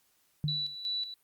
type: tone with exponential decay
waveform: sine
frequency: 150 Hz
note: D3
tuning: 37 cents sharp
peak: -25 dBFS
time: 0.44-0.75 s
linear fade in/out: 0 ms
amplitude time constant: 66 ms
type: tone with tremolo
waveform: sine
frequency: 3951 Hz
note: B7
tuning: in tune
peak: -30 dBFS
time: 0.48-1.14 s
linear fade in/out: 2 ms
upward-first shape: square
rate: 2.7 Hz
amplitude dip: 65%
effects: white hiss -70 dBFS RMS until 1.23 s + Opus 48 kbps